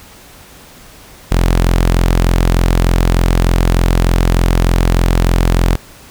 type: tone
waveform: sawtooth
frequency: 43.32 Hz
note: F1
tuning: 13 cents flat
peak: -5 dBFS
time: 1.31-5.76 s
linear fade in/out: 10 ms
effects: pink hiss -39 dBFS RMS until 6.1 s

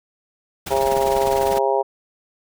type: noise with tremolo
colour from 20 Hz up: pink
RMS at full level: -28 dBFS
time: 0.66-1.59 s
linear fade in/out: 10 ms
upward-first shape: sine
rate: 20 Hz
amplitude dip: 60%
type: harmonic tone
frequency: 135 Hz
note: C#3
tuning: 45 cents flat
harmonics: 3 / 4 / 5 / 6 / 7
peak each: -21 / -22 / -23 / -24 / -24 dBFS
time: 0.7-1.83 s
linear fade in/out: 20 ms
effects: none

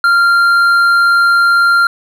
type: tone with hard clipping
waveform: triangle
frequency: 1389 Hz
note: F6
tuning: 10 cents flat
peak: -8 dBFS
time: 0.04-1.87 s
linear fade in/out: 2 ms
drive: 8 dB
effects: none

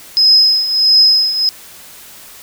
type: tone with tremolo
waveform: sine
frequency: 5090 Hz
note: D#8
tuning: 39 cents sharp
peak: -4 dBFS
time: 0.17-1.49 s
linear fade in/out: 0 ms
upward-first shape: triangle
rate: 1.5 Hz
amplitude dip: 75%
effects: white hiss -37 dBFS RMS until 2.42 s

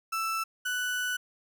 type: tone pair in turn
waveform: 35% pulse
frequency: 1324 / 1486.1 Hz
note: E6 / F#6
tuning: +7 / +7 cents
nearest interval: major second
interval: 200 cents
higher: second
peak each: -27 dBFS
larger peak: neither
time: 0.12-0.44 / 0.65-1.17 s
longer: second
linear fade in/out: 10 ms
effects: none

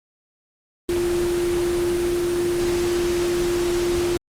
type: tone in noise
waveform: sine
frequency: 349.2 Hz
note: F4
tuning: in tune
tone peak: -19 dBFS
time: 0.89-4.17 s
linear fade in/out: 0 ms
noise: pink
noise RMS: -29 dBFS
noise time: 0.89-4.17 s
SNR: +7 dB
effects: low-pass 11000 Hz 12 dB/octave + Opus 24 kbps

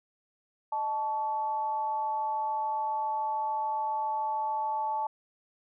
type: tone with amplitude modulation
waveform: sine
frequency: 873 Hz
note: A5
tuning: 14 cents flat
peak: -25 dBFS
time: 0.72-5.07 s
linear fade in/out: 5 ms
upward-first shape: sine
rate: 253 Hz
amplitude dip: 60%
effects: none

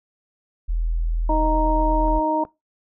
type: tone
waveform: sine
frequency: 41.2 Hz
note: E1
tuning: in tune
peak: -19 dBFS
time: 0.68-2.2 s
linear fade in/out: 20 ms
type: harmonic tone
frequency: 310.9 Hz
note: D#4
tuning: 1 cent flat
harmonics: 1 / 2 / 3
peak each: -24 / -24 / -21 dBFS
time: 1.29-2.44 s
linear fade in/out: 5 ms
type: clicks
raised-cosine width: 1 ms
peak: -24 dBFS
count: 2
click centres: 2.082 / 2.451 s
effects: noise-tail reverb RT60 0.2 s tail -20 dB re dry

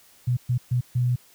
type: tone bursts at uneven times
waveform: sine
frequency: 123.47 Hz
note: B2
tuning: in tune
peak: -19 dBFS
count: 4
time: 0.27-0.37 / 0.49-0.58 / 0.71-0.81 / 0.95-1.16 s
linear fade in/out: 10 ms
effects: white hiss -55 dBFS RMS until 1.34 s

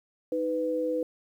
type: tone pair together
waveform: sine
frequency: 313.1 / 498.6 Hz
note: D#4 / B4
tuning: +11 / +16 cents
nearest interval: minor sixth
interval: 805 cents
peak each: -31 / -27 dBFS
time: 0.32-1.03 s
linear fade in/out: 2 ms
effects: 10-bit

